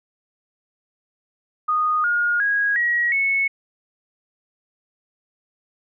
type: tone with pitch steps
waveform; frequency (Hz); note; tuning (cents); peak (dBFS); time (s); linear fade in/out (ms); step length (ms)
sine; 1236 / 1428 / 1649.9 / 1906.2 / 2202; D#6 / F6 / G#6 / A#6 / C#7; -12 / +38 / -12 / +38 / -12; -17; 1.68-3.48; 10; 360
effects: none